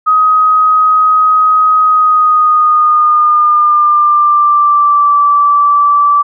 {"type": "tone with pitch glide", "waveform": "sine", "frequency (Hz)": [1259, 1161.2], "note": ["D#6", "D6"], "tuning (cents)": [20, -20], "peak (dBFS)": -5, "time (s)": [0.06, 6.23], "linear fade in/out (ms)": 20, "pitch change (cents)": -140, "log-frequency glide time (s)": [1.79, 5.16], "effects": []}